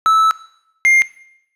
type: tone pair in turn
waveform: triangle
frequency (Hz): 1309 / 2114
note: E6 / C7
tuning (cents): -13 / +17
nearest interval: minor sixth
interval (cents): 830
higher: second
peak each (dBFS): -7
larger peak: neither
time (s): 0.06-0.31 / 0.85-1.02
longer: first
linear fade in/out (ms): 0
effects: noise-tail reverb RT60 0.8 s tail -18 dB re dry + resampled to 32000 Hz